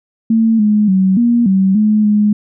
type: tone with pitch steps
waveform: sine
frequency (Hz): 224.7 / 210.7 / 189.3 / 237.1 / 191.4 / 213.1 / 209.2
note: A3 / G#3 / F#3 / A#3 / G3 / G#3 / G#3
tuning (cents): +37 / +25 / +40 / +30 / -41 / +45 / +13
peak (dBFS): -8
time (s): 0.3-2.33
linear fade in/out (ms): 5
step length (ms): 290
effects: none